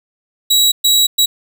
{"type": "tone bursts at uneven times", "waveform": "sawtooth", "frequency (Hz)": 3882, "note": "B7", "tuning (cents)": -31, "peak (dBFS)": -6, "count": 3, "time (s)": [[0.5, 0.72], [0.84, 1.07], [1.18, 1.26]], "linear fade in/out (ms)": 10, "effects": []}